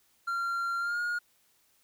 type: tone with pitch glide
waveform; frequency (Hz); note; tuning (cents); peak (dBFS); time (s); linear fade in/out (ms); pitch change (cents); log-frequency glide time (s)
triangle; 1380 to 1431.1; F6 to F6; -21 to +42; -27; 0.27-1.19; 10; +63; 0.79-1
effects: white hiss -68 dBFS RMS until 1.83 s